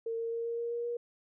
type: tone with pitch steps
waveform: sine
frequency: 456.4 / 459.6 / 462.8 / 466 / 469.2 / 472.5 / 475.8 Hz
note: A#4 / A#4 / A#4 / A#4 / A#4 / A#4 / A#4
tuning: -37 / -25 / -13 / -1 / +11 / +23 / +35 cents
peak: -32 dBFS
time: 0.06-0.97 s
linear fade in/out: 5 ms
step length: 130 ms
effects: none